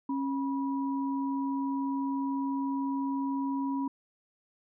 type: tone pair together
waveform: sine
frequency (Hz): 273 / 973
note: C#4 / B5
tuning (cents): -26 / -26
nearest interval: octave + minor seventh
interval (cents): 2200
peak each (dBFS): -29 / -36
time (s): 0.09-3.88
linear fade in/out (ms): 5
effects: none